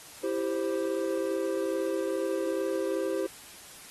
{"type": "chord", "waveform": "triangle", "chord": "C major", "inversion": "first", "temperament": "equal", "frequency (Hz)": [329.6, 392, 523.3], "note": ["E4", "G4", "C5"], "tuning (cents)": [0, 0, 0], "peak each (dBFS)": [-31, -29, -30], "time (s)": [0.23, 3.27], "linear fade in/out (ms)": 10, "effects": ["white hiss -48 dBFS RMS until 3.9 s", "AAC 32 kbps"]}